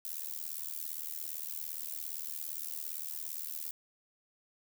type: noise with amplitude modulation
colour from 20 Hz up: violet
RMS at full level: -36 dBFS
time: 0.05-3.71 s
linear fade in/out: 0 ms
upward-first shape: sine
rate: 77.5 Hz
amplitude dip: 100%
effects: none